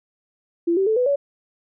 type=tone with pitch steps; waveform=sine; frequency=340 / 386.1 / 438.4 / 497.8 / 565.2 Hz; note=F4 / G4 / A4 / B4 / C#5; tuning=-46 / -26 / -6 / +14 / +34 cents; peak=-16 dBFS; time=0.67-1.16 s; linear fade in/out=10 ms; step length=98 ms; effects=none